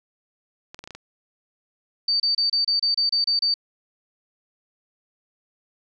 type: clicks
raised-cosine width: 0.2 ms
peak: -21 dBFS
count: 6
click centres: 0.745 / 0.791 / 0.84 / 0.875 / 0.907 / 0.95 s
type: tone bursts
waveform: sine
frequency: 4600 Hz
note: D8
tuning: 37 cents flat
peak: -18 dBFS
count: 10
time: 2.08-3.541 s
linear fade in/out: 5 ms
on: 120 ms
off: 29 ms
effects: none